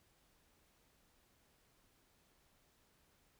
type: silence
effects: pink hiss -73 dBFS RMS until 3.39 s